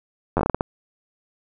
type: slowing click train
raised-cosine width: 1 ms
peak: -6 dBFS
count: 9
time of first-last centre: 0.37-0.609 s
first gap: 10 ms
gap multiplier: 1.3
effects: none